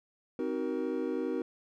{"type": "chord", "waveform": "triangle", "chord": "C half-diminished seventh", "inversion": "none", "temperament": "just", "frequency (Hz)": [261.6, 314, 376.7, 470.9], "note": ["C4", "Eb4", "Gb4", "Bb4"], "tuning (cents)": [0, 16, 31, 18], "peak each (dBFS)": -34, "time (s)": [0.39, 1.42], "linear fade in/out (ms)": 2, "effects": []}